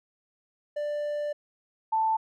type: tone pair in turn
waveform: triangle / sine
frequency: 590 / 884 Hz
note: D5 / A5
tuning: +8 / +8 cents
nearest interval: perfect fifth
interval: 700 cents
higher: second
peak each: -26 / -22 dBFS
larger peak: second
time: 0.76-1.33 / 1.92-2.17 s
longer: first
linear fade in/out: 10 ms
effects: none